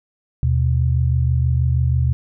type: tone pair together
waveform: sine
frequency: 78.7 / 124.93 Hz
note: D#2 / B2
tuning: +20 / +20 cents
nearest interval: minor sixth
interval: 800 cents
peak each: -17 dBFS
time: 0.43-2.13 s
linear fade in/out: 0 ms
effects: none